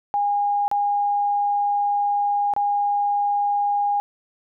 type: tone with dropouts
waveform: sine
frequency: 816 Hz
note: G#5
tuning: 31 cents flat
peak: -18 dBFS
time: 0.14-4 s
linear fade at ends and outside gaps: 0 ms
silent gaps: 0.68-0.714 / 2.537-2.564 s
effects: none